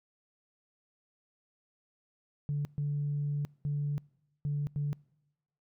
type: tone bursts at uneven times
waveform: sine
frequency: 145.1 Hz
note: D3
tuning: 21 cents flat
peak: -28 dBFS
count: 5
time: 2.49-2.65 / 2.78-3.45 / 3.65-3.98 / 4.45-4.67 / 4.76-4.93 s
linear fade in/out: 0 ms
effects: noise-tail reverb RT60 1.0 s tail -26 dB re dry + tanh soft clip ceiling -25 dBFS